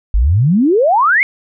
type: exponential sweep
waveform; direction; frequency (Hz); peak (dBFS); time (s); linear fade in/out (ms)
sine; up; 46.23 to 2244; -8; 0.14-1.23; 0
effects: none